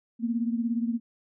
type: beating tone pair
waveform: sine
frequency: 229.9 / 246.9 Hz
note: A#3 / B3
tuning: -24 / 0 cents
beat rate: 17 Hz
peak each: -26 / -31 dBFS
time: 0.19-1 s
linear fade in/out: 50 ms
effects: none